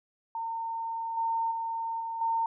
sine tone with level steps, 911 Hz, A#5, 40 cents flat, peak -31 / -26 / -30 / -32 / -25 dBFS, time 0.35-2.46 s, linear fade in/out 2 ms, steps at 1.17 / 1.51 / 2 / 2.21 s, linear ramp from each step 5 ms, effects none

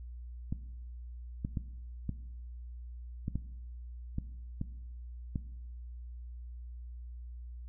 clicks, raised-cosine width 5 ms, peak -21 dBFS, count 9, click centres 0.525 / 1.449 / 1.572 / 2.093 / 3.281 / 3.356 / 4.184 / 4.614 / 5.358 s, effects noise-tail reverb RT60 1.0 s tail -17 dB re dry + added 60 Hz sine -42 dBFS peak until 7.68 s

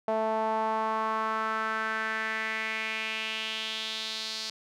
sawtooth tone with band-pass filter sweep, 220 Hz, A3, in tune, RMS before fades -31 dBFS, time 0.08-4.5 s, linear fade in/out 2 ms, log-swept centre 710 to 4600 Hz, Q 3.4, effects none

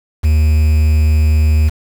triangle tone with quantisation, 77 Hz, D#2, 17 cents flat, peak -6 dBFS, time 0.23-1.7 s, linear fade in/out 20 ms, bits 5, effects none

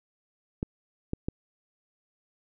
clicks, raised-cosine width 3 ms, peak -16 dBFS, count 3, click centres 0.629 / 1.134 / 1.285 s, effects none

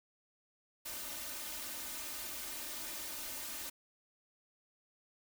white noise with comb filter, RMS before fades -43 dBFS, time 0.85-3.7 s, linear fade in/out 10 ms, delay 3.3 ms, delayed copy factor +1, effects none

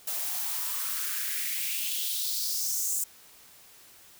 blue noise with high-pass filter sweep, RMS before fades -31 dBFS, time 0.07-3.04 s, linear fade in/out 5 ms, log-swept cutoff 590 to 7800 Hz, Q 3.3, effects white hiss -54 dBFS RMS until 4.19 s

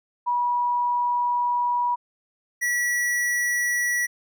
sine / square tone pair in turn, 970 / 1940 Hz, B5 / B6, -31 / -31 cents, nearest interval octave, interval 1200 cents, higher second, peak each -20 / -22 dBFS, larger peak first, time 0.26-1.96 / 2.61-4.07 s, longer first, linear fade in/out 20 ms, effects none

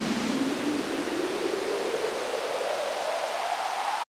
pink noise with high-pass filter sweep, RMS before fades -28 dBFS, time 0-4.04 s, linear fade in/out 20 ms, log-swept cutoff 230 to 870 Hz, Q 5, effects low-pass 6000 Hz 12 dB/octave + Opus 48 kbps

